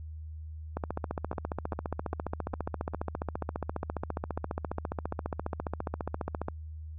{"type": "two click trains", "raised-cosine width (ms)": 1, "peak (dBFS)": [-24, -18], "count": [5, 85], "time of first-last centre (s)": [[1.33, 2.936], [0.77, 6.484]], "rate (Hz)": [2.49, 14.7], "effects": ["added 78 Hz sine -39 dBFS peak until 6.98 s"]}